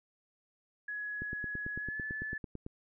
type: tone with pitch glide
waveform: sine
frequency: 1682 to 1735.3 Hz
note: G#6 to A6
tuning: +22 to -24 cents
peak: -36 dBFS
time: 0.88-2.38 s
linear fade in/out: 5 ms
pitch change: +54 cents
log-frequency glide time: 1.78-2 s
type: click train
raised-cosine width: 3 ms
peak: -28 dBFS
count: 14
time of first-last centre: 1.22-2.664 s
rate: 9 Hz
effects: none